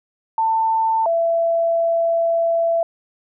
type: tone pair in turn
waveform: sine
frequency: 893 / 669 Hz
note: A5 / E5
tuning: +25 / +25 cents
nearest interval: perfect fourth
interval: 500 cents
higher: first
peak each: -15 dBFS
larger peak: neither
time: 0.38-1.06 / 1.06-2.83 s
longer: second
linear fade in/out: 2 ms
effects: none